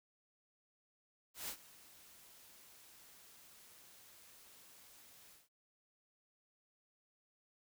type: noise with ADSR envelope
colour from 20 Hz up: white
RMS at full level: -42 dBFS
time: 1.34-5.49 s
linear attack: 140 ms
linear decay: 81 ms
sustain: -19 dB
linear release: 170 ms
effects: none